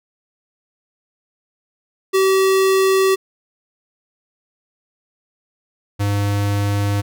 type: tone pair in turn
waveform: square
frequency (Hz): 383.2 / 101.5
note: G4 / G#2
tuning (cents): -39 / -39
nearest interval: octave + major seventh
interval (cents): 2300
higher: first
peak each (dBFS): -13 / -17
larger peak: first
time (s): 2.13-3.16 / 5.99-7.02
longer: neither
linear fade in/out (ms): 20
effects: none